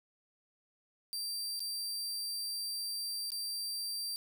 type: tone with dropouts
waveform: sawtooth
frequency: 4699 Hz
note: D8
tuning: in tune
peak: -33 dBFS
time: 1.13-4.16 s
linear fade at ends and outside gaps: 0 ms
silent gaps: 1.594-1.604 / 3.304-3.319 s
effects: none